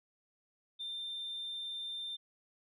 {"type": "tone", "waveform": "sine", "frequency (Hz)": 3589, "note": "A7", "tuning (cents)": 34, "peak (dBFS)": -37, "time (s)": [0.79, 2.17], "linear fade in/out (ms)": 20, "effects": ["tanh soft clip ceiling -35 dBFS"]}